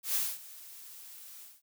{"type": "noise with ADSR envelope", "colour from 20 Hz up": "blue", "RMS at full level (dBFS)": -29, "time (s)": [0.03, 1.62], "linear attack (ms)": 120, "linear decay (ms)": 230, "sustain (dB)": -20, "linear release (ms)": 200, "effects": []}